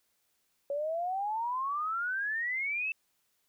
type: exponential sweep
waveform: sine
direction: up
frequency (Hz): 556 to 2664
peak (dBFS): -30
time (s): 0.7-2.92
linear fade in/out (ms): 2
effects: white hiss -75 dBFS RMS until 3.48 s